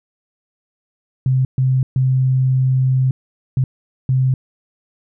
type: tone bursts at uneven times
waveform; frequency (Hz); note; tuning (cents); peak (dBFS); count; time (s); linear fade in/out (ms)
sine; 130.3; C3; -7; -12; 5; 1.26-1.45 / 1.58-1.83 / 1.96-3.11 / 3.57-3.64 / 4.09-4.34; 2
effects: none